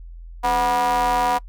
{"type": "ring-modulated tone", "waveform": "square", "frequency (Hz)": 116.4, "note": "A#2", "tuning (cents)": -2, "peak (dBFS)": -15, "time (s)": [0.43, 1.39], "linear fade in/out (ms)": 20, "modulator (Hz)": 855, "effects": ["noise-tail reverb RT60 0.1 s tail -25 dB re dry", "added 42 Hz sine -35 dBFS peak until 1.48 s"]}